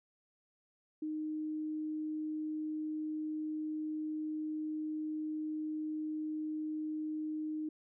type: tone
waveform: sine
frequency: 308.8 Hz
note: D#4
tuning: 13 cents flat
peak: -35 dBFS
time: 1.02-7.69 s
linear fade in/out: 5 ms
effects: none